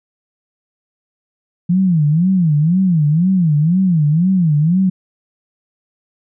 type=tone with vibrato; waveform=sine; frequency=167.5 Hz; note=E3; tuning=28 cents sharp; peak=-10 dBFS; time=1.69-4.9 s; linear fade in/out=10 ms; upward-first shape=sine; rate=2 Hz; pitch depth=230 cents each way; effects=none